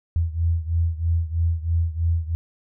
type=beating tone pair; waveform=sine; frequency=82.41 / 85.51 Hz; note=E2 / F2; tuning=0 / -36 cents; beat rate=3.1 Hz; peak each=-21 / -24 dBFS; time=0.16-2.35 s; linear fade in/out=0 ms; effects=none